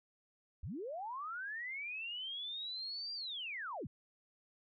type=linear two-way sweep; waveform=sine; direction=up then down; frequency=50.4 to 4783 to 72.1 Hz; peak=-40 dBFS; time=0.63-3.87 s; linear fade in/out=5 ms; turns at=3.14 s; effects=none